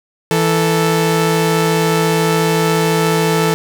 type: tone pair together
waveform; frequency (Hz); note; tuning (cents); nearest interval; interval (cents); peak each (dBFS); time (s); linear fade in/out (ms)
sawtooth; 164.81 / 440.4; E3 / A4; 0 / +2; octave + perfect fourth; 1702; -11; 0.31-3.54; 0
effects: none